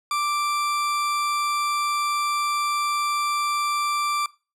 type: tone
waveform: 40% pulse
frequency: 1174.7 Hz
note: D6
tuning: in tune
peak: -21 dBFS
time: 0.11-4.26 s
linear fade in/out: 2 ms
effects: noise-tail reverb RT60 0.3 s tail -20 dB re dry + low-pass 12000 Hz 12 dB/octave